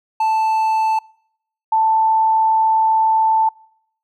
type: tone pair in turn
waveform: triangle / sine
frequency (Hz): 880 / 883.7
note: A5 / A5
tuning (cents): 0 / +7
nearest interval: unison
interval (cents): 7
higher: second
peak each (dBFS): -12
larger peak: neither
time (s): 0.2-0.99 / 1.72-3.49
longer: second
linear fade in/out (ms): 5
effects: noise-tail reverb RT60 0.7 s tail -26 dB re dry